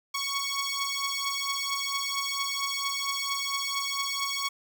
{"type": "beating tone pair", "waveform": "10% pulse", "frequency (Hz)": [1109, 1113.4], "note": ["C#6", "C#6"], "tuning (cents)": [0, 7], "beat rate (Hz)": 4.4, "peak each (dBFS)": -23, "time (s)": [0.14, 4.49], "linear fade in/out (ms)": 10, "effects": []}